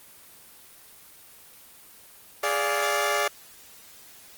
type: chord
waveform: 15% pulse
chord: D diminished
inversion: second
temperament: equal with one note detuned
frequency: 415.3 / 581.3 / 698.5 Hz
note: Ab4 / D5 / F5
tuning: 0 / -18 / 0 cents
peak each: -22 / -19 / -23 dBFS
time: 2.43-3.28 s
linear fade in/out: 5 ms
effects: white hiss -50 dBFS RMS until 4.37 s + Opus 24 kbps